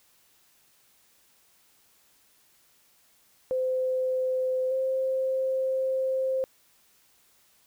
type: tone pair in turn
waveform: sine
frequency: 515 / 525.2 Hz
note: C5 / C5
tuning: -28 / +6 cents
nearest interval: unison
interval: 34 cents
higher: second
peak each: -24 / -24 dBFS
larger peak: neither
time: 3.51-4.71 / 4.71-6.44 s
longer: second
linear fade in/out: 0 ms
effects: white hiss -63 dBFS RMS until 7.66 s